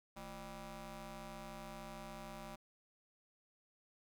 15% pulse ring-modulated tone, 189.4 Hz, F#3, 41 cents sharp, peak -38 dBFS, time 0.16-2.56 s, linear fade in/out 10 ms, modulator 412 Hz, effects none

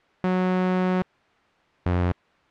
sawtooth tone pair in turn, 183.9 / 88.97 Hz, F#3 / F2, -10 / +33 cents, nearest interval octave + minor second, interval 1257 cents, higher first, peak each -16 dBFS, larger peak neither, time 0.24-1.02 / 1.86-2.12 s, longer first, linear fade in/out 0 ms, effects white hiss -59 dBFS RMS until 2.5 s + low-pass 2000 Hz 12 dB/octave

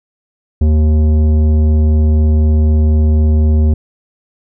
sine tone with tanh clipping, 77 Hz, D#2, 17 cents flat, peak -9 dBFS, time 0.61-3.74 s, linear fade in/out 5 ms, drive 12 dB, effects none

